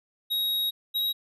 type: tone pair in turn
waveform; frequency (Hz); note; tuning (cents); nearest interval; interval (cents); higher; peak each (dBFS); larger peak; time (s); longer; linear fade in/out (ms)
square; 3793 / 3822; A#7 / A#7; +29 / +43; unison; 14; second; -25; neither; 0.3-0.71 / 0.94-1.13; first; 20
effects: resampled to 32000 Hz